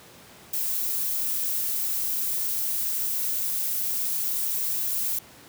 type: noise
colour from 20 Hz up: violet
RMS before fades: -27 dBFS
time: 0.53-5.19 s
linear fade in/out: 5 ms
effects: pink hiss -49 dBFS RMS until 5.48 s + high-pass 100 Hz 12 dB/octave